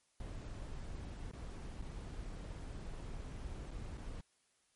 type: noise with dropouts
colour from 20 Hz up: brown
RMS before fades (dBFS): -45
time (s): 0.2-4.21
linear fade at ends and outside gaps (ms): 2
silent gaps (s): 1.314-1.333 / 1.816-1.822 / 3.707-3.713 / 3.975-3.979
effects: white hiss -75 dBFS RMS until 4.75 s + MP3 48 kbps